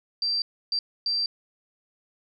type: tone bursts at uneven times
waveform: sine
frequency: 4699 Hz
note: D8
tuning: in tune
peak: -23 dBFS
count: 3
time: 0.22-0.42 / 0.72-0.79 / 1.06-1.26 s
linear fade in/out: 2 ms
effects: none